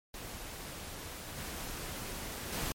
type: noise with level steps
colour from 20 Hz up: pink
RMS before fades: -44 / -41 / -36 dBFS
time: 0.14-2.72 s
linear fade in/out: 2 ms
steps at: 1.37 / 2.52 s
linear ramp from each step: 10 ms
effects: MP3 64 kbps